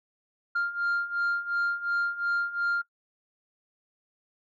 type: beating tone pair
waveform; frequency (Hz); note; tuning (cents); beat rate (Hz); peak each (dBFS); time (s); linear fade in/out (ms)
sine; 1396.9 / 1399.7; F6 / F6; 0 / +3; 2.8; -29 / -26; 0.55-2.82; 10
effects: noise-tail reverb RT60 0.1 s tail -21 dB re dry + tanh soft clip ceiling -22 dBFS